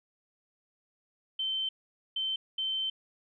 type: tone bursts at uneven times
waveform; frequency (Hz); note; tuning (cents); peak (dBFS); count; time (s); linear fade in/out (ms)
sine; 3094; G7; -23; -29; 3; 1.39-1.69 / 2.16-2.36 / 2.58-2.9; 5
effects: none